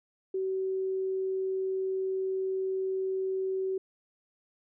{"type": "tone", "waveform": "sine", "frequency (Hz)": 380, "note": "F#4", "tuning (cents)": 46, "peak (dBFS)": -28, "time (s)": [0.34, 3.78], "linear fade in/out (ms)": 5, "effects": []}